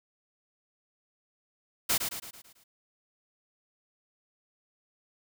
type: noise with echo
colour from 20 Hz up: white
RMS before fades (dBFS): -26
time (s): 1.89-1.98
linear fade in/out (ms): 10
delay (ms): 110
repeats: 6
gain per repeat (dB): -6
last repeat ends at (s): 2.64
effects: none